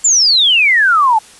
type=exponential sweep; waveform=sine; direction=down; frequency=7440 to 840 Hz; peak=-7 dBFS; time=0.04-1.19 s; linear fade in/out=10 ms; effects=white hiss -40 dBFS RMS until 1.39 s + resampled to 24000 Hz